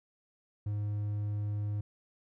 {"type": "tone", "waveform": "triangle", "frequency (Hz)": 103.83, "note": "G#2", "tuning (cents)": 0, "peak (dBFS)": -29, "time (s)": [0.66, 1.81], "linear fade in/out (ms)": 5, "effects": []}